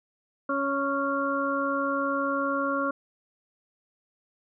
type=harmonic tone; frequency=277.5 Hz; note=C#4; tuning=2 cents sharp; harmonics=1 / 2 / 4 / 5; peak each=-30 / -30 / -30 / -30 dBFS; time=0.49-2.91 s; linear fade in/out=5 ms; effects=none